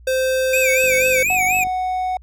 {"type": "tone with pitch glide", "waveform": "square", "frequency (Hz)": [520, 516.4], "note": ["C5", "C5"], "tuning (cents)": [-11, -23], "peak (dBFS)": -17, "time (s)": [0.07, 1.23], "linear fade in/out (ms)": 5, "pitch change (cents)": -12, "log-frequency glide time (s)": [0.71, 0.91]}
{"type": "tone with vibrato", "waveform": "square", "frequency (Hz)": 2401, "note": "D7", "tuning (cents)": 38, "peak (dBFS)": -17, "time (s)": [0.53, 1.64], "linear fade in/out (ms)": 5, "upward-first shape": "sine", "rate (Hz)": 4.1, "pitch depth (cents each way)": 140}
{"type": "click train", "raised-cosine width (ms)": 3, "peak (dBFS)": -26, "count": 42, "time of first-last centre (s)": [0.84, 1.67], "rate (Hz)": 49.4}
{"type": "tone", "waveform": "triangle", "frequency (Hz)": 740, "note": "F#5", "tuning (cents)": 0, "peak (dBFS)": -17, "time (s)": [1.3, 2.17], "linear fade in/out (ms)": 2}
{"effects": ["added 60 Hz sine -41 dBFS peak until 2.22 s"]}